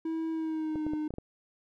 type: tone with pitch glide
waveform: triangle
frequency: 323.6 to 305.4 Hz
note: E4 to D#4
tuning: -32 to -32 cents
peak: -28 dBFS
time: 0.05-1.08 s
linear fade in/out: 5 ms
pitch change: -100 cents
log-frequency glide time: 0.31-0.9 s
type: clicks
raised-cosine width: 2 ms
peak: -25 dBFS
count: 6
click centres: 0.757 / 0.866 / 0.935 / 1.106 / 1.139 / 1.184 s
effects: none